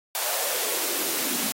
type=noise with high-pass filter sweep; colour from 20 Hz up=white; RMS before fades=-27 dBFS; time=0.15-1.52 s; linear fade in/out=0 ms; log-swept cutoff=700 to 210 Hz; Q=3.3; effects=AAC 48 kbps